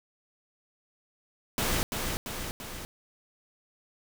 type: noise with echo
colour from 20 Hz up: pink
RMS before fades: -28 dBFS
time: 1.58-1.83 s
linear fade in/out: 0 ms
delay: 340 ms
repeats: 3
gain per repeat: -4 dB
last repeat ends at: 2.85 s
effects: none